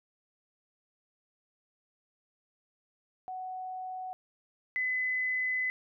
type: tone pair in turn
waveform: sine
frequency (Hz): 744 / 2016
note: F#5 / B6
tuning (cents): +9 / +35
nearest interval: octave + perfect fourth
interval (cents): 1726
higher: second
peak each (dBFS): -36 / -28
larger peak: second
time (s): 3.28-4.13 / 4.76-5.7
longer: second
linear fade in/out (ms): 0
effects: none